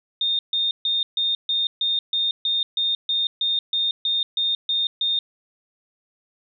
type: tone bursts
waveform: sine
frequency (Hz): 3656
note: A#7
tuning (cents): -34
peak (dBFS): -19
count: 16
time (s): 0.21-5.19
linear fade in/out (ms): 2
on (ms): 180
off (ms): 140
effects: none